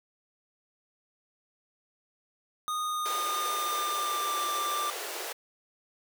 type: tone with pitch glide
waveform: square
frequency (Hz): 1235 to 1183.3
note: D#6 to D6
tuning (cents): -13 to +13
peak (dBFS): -30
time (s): 2.68-4.9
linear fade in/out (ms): 0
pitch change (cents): -74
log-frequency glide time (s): 2.85-4.33
type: high-pass noise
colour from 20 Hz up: pink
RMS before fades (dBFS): -37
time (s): 3.05-5.33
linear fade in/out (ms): 10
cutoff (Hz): 340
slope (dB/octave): 96
effects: none